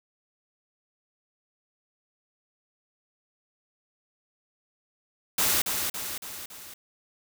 white noise with echo, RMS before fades -24 dBFS, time 5.38-5.62 s, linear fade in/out 5 ms, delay 280 ms, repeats 4, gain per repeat -5 dB, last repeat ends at 6.74 s, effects none

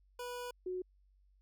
25% pulse / sine tone pair in turn, 490 / 366.8 Hz, B4 / F#4, -14 / -15 cents, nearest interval perfect fourth, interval 501 cents, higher first, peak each -37 / -36 dBFS, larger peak second, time 0.19-0.51 / 0.66-0.82 s, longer first, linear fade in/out 5 ms, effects added 48 Hz sine -65 dBFS peak until 1.41 s

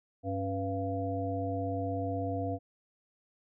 harmonic tone with a mistuned harmonic, 98 Hz, G2, in tune, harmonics 1 / 3 / 5 / 7, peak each -35 / -36 / -38 / -36 dBFS, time 0.23-2.59 s, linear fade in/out 50 ms, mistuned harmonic 3, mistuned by -99 cents, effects none

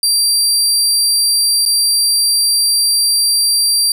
25% pulse tone with dropouts, 4712 Hz, D8, 5 cents sharp, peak -6 dBFS, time 0.03-3.92 s, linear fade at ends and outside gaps 2 ms, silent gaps 1.653-1.66 s, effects none

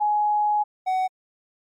sine / triangle tone pair in turn, 838 / 748.7 Hz, G#5 / F#5, +15 / +20 cents, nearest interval major second, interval 195 cents, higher first, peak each -18 / -18 dBFS, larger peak neither, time 0-0.64 / 0.86-1.08 s, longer first, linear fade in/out 20 ms, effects MP3 64 kbps

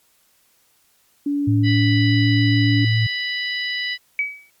sine tone, 286.6 Hz, D4, 42 cents flat, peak -18 dBFS, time 1.26-2.85 s, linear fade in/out 5 ms
sine tone with pitch glide, 110 to 111.6 Hz, A2 to A2, 0 to +25 cents, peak -15 dBFS, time 1.47-3.07 s, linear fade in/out 10 ms, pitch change +25 cents, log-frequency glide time 1.97-2.14 s
harmonic tone, 987.8 Hz, B5, in tune, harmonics 2 / 3 / 4 / 5, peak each -24 / -28 / -30 / -32 dBFS, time 1.63-3.98 s, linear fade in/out 50 ms
sine tone with exponential decay, 2278 Hz, C#7, 47 cents sharp, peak -15 dBFS, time 4.19-4.5 s, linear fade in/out 1 ms, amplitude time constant 66 ms
effects white hiss -60 dBFS RMS until 4.6 s + MP3 96 kbps

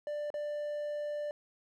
triangle tone with dropouts, 591 Hz, D5, 11 cents sharp, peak -32 dBFS, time 0.07-1.31 s, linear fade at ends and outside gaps 1 ms, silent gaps 0.303-0.341 s, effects none

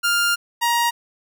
sawtooth tone pair in turn, 1400 / 943.9 Hz, F6 / A#5, +4 / +21 cents, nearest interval perfect fifth, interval 683 cents, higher first, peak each -13 dBFS, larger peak neither, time 0.03-0.36 / 0.61-0.91 s, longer first, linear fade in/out 20 ms, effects none

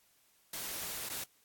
white noise with dropouts, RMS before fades -40 dBFS, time 0.53-1.24 s, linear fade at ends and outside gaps 5 ms, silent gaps 1.089-1.097 s, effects white hiss -69 dBFS RMS until 1.44 s + AAC 64 kbps

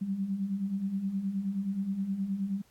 sine beating tone pair, 188.3 / 197.8 Hz, F#3 / G3, +31 / +16 cents, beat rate 9.5 Hz, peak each -37 / -30 dBFS, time 0.01-2.62 s, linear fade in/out 10 ms, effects pink hiss -65 dBFS RMS until 2.7 s + AAC 64 kbps

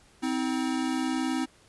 square tone pair together, 259.1 / 318.4 Hz, C4 / D#4, -17 / +40 cents, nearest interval major third, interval 357 cents, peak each -29 / -31 dBFS, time 0.22-1.46 s, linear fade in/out 20 ms, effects pink hiss -59 dBFS RMS until 1.68 s + resampled to 24000 Hz

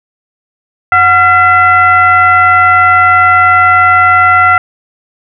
sine tone with frequency modulation, 1375 Hz, F6, 27 cents flat, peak -3 dBFS, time 0.92-4.58 s, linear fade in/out 2 ms, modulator 641 Hz, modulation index 0.91, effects none

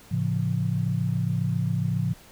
sine chord, A augmented, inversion none, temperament just, 110 / 137.5 / 171.88 Hz, A2 / C#3 / E#3, 0 / -14 / -27 cents, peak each -27 dBFS, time 0.11-2.14 s, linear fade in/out 10 ms, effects pink hiss -51 dBFS RMS until 2.31 s

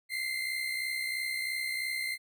35% pulse tone pair together, 2034 / 2097 Hz, C7 / C7, -50 / +3 cents, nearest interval minor second, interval 53 cents, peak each -37 / -31 dBFS, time 0.09-2.18 s, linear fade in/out 50 ms, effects none

